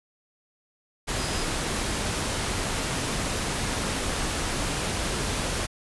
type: tone in noise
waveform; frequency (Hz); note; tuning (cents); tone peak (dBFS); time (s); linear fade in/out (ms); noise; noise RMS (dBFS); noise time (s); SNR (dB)
sine; 4978; D#8; 0; -39; 1.17-1.45; 20; pink; -28; 1.07-5.67; -14
effects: resampled to 24000 Hz